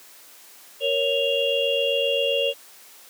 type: tone cluster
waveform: sine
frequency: 467.4 / 555 / 2791 / 3316 Hz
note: A#4 / C#5 / F7 / G#7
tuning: +5 / +2 / -2 / -3 cents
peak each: -25 / -23 / -25 / -29 dBFS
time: 0.8-2.54 s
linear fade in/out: 50 ms
effects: white hiss -48 dBFS RMS until 3.09 s + high-pass 300 Hz 12 dB/octave